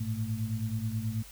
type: tone cluster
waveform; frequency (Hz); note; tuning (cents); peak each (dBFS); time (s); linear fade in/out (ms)
sine; 105.9 / 115.2 / 221.3; G#2 / A#2 / A3; +34 / -20 / +10; -33 / -34 / -36; 0-1.23; 10
effects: added 50 Hz sine -51 dBFS peak until 1.31 s + white hiss -51 dBFS RMS until 1.31 s

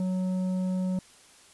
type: tone with tanh clipping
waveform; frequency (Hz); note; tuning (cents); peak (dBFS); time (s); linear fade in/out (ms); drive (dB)
sine; 185; F#3; 0; -27; 0-0.99; 2; 8
effects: white hiss -55 dBFS RMS until 1.53 s + resampled to 24000 Hz

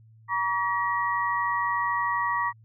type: tone cluster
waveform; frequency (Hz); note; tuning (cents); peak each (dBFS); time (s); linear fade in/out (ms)
sine; 952 / 1140 / 1905; A#5 / C#6 / A#6; +36 / +48 / +37; -28 / -27 / -29; 0.28-2.53; 50
effects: added 111 Hz sine -51 dBFS peak until 2.64 s

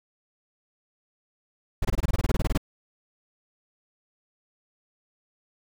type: noise bursts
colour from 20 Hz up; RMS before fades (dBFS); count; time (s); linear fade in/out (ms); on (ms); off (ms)
brown; -22; 15; 1.82-2.577; 5; 29; 23
effects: none

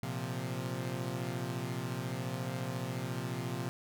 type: chord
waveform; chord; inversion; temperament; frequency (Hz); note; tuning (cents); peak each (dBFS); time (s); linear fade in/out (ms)
sawtooth; Bb suspended second; none; equal; 116.54 / 130.81 / 174.61; Bb2 / C3 / F3; 0 / 0 / 0; -36 / -34 / -37; 0.03-3.69; 0
effects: none

